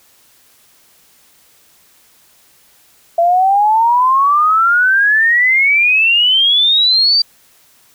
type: exponential sweep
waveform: sine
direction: up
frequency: 670 to 4699 Hz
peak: -8 dBFS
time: 3.18-7.22 s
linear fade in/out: 5 ms
effects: white hiss -50 dBFS RMS until 7.94 s